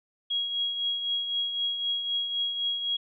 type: tone with tremolo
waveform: sine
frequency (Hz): 3300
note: G#7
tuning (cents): -12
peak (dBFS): -24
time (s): 0.3-2.97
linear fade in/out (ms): 10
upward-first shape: triangle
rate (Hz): 3.9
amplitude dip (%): 55
effects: none